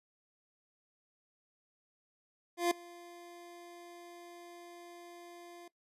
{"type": "tone with ADSR envelope", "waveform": "25% pulse", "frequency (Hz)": 347, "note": "F4", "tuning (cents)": -11, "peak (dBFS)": -22, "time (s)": [2.57, 5.68], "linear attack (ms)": 140, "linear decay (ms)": 5, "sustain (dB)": -24, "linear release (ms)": 4, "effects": ["noise-tail reverb RT60 0.1 s tail -19 dB re dry", "resampled to 32000 Hz"]}